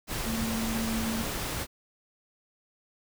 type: tone in noise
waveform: sine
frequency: 224.8 Hz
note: A3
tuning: 37 cents sharp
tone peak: -30 dBFS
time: 0.24-1.25 s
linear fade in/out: 50 ms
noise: pink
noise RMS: -33 dBFS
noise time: 0.07-1.67 s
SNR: 0 dB
effects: none